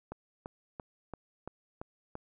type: click train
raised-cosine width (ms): 1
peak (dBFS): -26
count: 7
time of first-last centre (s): 0.12-2.154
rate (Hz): 2.95
effects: none